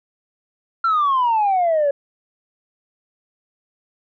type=exponential sweep; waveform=sine; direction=down; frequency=1375 to 554.4 Hz; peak=-13 dBFS; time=0.84-1.91 s; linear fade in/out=5 ms; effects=tanh soft clip ceiling -12 dBFS